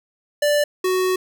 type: tone pair in turn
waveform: square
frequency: 587.3 / 370.9 Hz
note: D5 / F#4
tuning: 0 / +4 cents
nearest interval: minor sixth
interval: 796 cents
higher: first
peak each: -16 / -18 dBFS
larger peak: first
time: 0.42-0.64 / 0.84-1.16 s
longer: second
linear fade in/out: 5 ms
effects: none